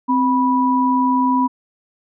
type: tone pair together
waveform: sine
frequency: 260 / 981.6 Hz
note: C4 / B5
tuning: -11 / -11 cents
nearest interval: octave + major seventh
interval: 2300 cents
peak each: -16 dBFS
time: 0.08-1.48 s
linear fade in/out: 20 ms
effects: none